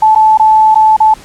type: tone with dropouts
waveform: sine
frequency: 870 Hz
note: A5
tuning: 20 cents flat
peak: -3 dBFS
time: 0.02-1.14 s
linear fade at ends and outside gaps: 5 ms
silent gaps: 0.15-0.158 / 0.375-0.396 / 0.746-0.755 / 0.966-1.002 s
effects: pink hiss -36 dBFS RMS until 1.24 s + low-pass 10000 Hz 12 dB/octave